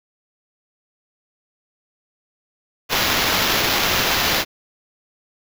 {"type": "noise with sample-and-hold", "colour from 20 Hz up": "blue", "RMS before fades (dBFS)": -19, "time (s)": [2.89, 4.45], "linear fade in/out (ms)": 50, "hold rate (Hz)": 8820, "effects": []}